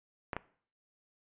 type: clicks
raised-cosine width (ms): 0.5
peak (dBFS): -19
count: 2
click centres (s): 0.332 / 0.366
effects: noise-tail reverb RT60 0.5 s tail -19 dB re dry + resampled to 8000 Hz